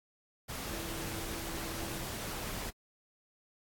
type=tone in noise; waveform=sine; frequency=331 Hz; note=E4; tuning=7 cents sharp; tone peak=-46 dBFS; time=0.69-2.04 s; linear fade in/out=20 ms; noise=pink; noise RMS=-40 dBFS; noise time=0.48-2.71 s; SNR=-9 dB; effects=AAC 64 kbps